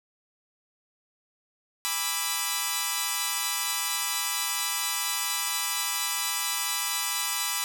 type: chord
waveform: 5% pulse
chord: E dominant seventh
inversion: first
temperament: equal with one note detuned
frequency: 821.1 / 987.8 / 1174.7 / 1318.5 Hz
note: G#5 / B5 / D6 / E6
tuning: -20 / 0 / 0 / 0 cents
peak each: -24 / -18 / -20 / -22 dBFS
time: 1.85-7.64 s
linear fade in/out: 0 ms
effects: none